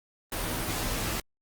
pink noise with comb filter, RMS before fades -31 dBFS, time 0.32-1.2 s, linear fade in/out 2 ms, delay 14 ms, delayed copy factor -0.6, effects Opus 32 kbps

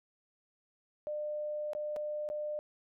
sine tone with dropouts, 600 Hz, D5, 37 cents sharp, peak -34 dBFS, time 1.07-2.59 s, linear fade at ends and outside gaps 0 ms, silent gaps 1.733-1.75 / 1.962-1.966 / 2.289-2.3 s, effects none

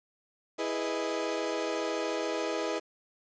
35% pulse chord, E major seventh, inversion none, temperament equal with one note detuned, 328.1 / 415.3 / 493.9 / 622.3 Hz, E4 / G#4 / B4 / D#5, -8 / 0 / 0 / 0 cents, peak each -34 dBFS, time 0.58-2.8 s, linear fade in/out 20 ms, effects resampled to 16000 Hz + 9-bit

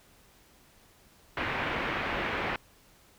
white low-pass noise, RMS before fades -32 dBFS, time 1.37-2.56 s, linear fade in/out 2 ms, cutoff 2400 Hz, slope 24 dB/octave, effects pink hiss -60 dBFS RMS until 3.18 s

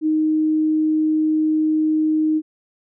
sine tone, 311.1 Hz, D#4, in tune, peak -15 dBFS, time 0.01-2.42 s, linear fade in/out 50 ms, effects none

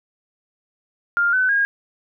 sine tone with pitch steps, 1402 / 1511.3 / 1629.2 Hz, F6 / F#6 / G#6, +6 / +36 / -34 cents, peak -15 dBFS, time 1.17-1.65 s, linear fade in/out 0 ms, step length 160 ms, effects none

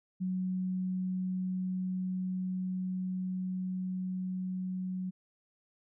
sine tone with level ramp, 185 Hz, F#3, in tune, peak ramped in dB -30 to -33 dBFS, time 0.2-5.11 s, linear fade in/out 20 ms, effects none

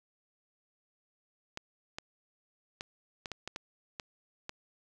clicks, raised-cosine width 0.2 ms, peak -21 dBFS, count 9, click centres 1.574 / 1.985 / 2.809 / 3.258 / 3.317 / 3.476 / 3.561 / 3.998 / 4.494 s, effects none

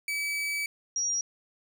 40% pulse / sine tone pair in turn, 2292 / 5698 Hz, D7 / F8, -43 / +34 cents, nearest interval octave + major third, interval 1577 cents, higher second, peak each -28 / -26 dBFS, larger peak second, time 0.08-0.66 / 0.96-1.21 s, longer first, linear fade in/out 2 ms, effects none

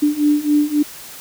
sine beating tone pair, 293.7 / 297.4 Hz, D4 / D4, 0 / +22 cents, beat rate 3.7 Hz, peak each -17 / -15 dBFS, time 0.02-0.83 s, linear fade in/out 10 ms, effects white hiss -36 dBFS RMS until 1.2 s

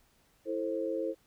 sine chord, A minor, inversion second, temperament just, 330 / 440 / 528 Hz, E4 / A4 / C5, +2 / 0 / +16 cents, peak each -35 / -36 / -34 dBFS, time 0.45-1.15 s, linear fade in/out 50 ms, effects pink hiss -68 dBFS RMS until 1.26 s

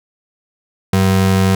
square ring-modulated tone, 144.1 Hz, D3, 33 cents flat, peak -8 dBFS, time 0.93-1.55 s, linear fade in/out 2 ms, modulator 46 Hz, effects none

